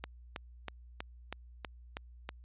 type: click train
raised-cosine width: 0.3 ms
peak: -22 dBFS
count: 8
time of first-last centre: 0.04-2.291 s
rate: 3.11 Hz
effects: added 60 Hz sine -51 dBFS peak until 2.44 s + resampled to 8000 Hz